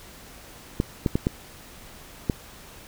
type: clicks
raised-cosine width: 3 ms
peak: -8 dBFS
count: 5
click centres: 0.801 / 1.062 / 1.155 / 1.269 / 2.298 s
effects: pink hiss -46 dBFS RMS until 2.87 s